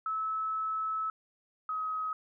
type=tone pair in turn; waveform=sine; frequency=1300 / 1268.8 Hz; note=E6 / D#6; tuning=-24 / +33 cents; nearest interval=unison; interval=43 cents; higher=first; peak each=-30 / -31 dBFS; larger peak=first; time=0.06-1.1 / 1.69-2.13 s; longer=first; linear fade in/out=2 ms; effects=none